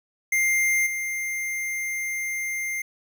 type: tone with level steps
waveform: square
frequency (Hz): 2100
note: C7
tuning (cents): +6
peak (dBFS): -20 / -27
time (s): 0.32-2.82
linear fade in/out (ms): 5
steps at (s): 0.86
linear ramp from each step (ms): 10
effects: none